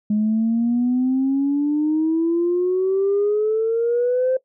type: exponential sweep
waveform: sine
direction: up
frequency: 208.9 to 523.3 Hz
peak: -15 dBFS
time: 0.1-4.37 s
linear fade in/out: 5 ms
effects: noise-tail reverb RT60 0.1 s tail -19 dB re dry + tanh soft clip ceiling -12 dBFS